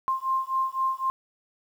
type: beating tone pair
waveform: sine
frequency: 1054 / 1057.9 Hz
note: C6 / C6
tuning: +12 / +19 cents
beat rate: 3.9 Hz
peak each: -27 dBFS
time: 0.08-1.1 s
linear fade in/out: 0 ms
effects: 9-bit